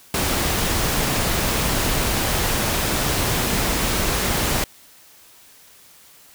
pink noise, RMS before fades -21 dBFS, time 0.14-4.64 s, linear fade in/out 2 ms, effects white hiss -49 dBFS RMS until 6.34 s

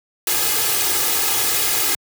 white noise with comb filter, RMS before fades -19 dBFS, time 0.27-1.95 s, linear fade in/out 2 ms, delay 2.4 ms, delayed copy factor +0.8, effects high-pass 100 Hz 12 dB/octave

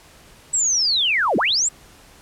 sine linear two-way sweep, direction down then up, 7902 to 168.1 to 7902 Hz, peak -16 dBFS, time 0.53-1.69 s, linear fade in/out 10 ms, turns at 1.37 s, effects pink hiss -48 dBFS RMS until 2.21 s + low-pass 12000 Hz 12 dB/octave

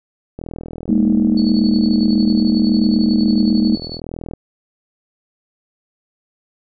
click train, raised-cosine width 2 ms, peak -16 dBFS, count 162, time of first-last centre 0.39-4.336 s, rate 40.8 Hz
sine chord, Ab suspended second, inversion none, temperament equal with one note detuned, 205.7 / 233.1 / 311.1 Hz, Ab3 / Bb3 / Eb4, -16 / 0 / 0 cents, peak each -15 / -15 / -18 dBFS, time 0.89-3.76 s, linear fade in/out 2 ms
sine tone with tremolo, 4435 Hz, C#8, in tune, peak -25 dBFS, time 1.37-4 s, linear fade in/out 5 ms, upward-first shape triangle, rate 11 Hz, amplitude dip 80%
effects none

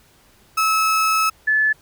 35% pulse / sine tone pair in turn, 1297 / 1731.3 Hz, E6 / A6, -28 / -28 cents, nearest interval perfect fourth, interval 500 cents, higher second, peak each -14 dBFS, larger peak neither, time 0.57-1.3 / 1.47-1.73 s, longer first, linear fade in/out 10 ms, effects pink hiss -54 dBFS RMS until 1.81 s

